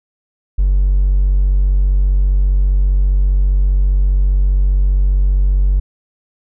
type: tone with hard clipping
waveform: triangle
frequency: 47.53 Hz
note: F#1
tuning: 47 cents sharp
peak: -9 dBFS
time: 0.58-5.8 s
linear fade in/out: 10 ms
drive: 2 dB
effects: none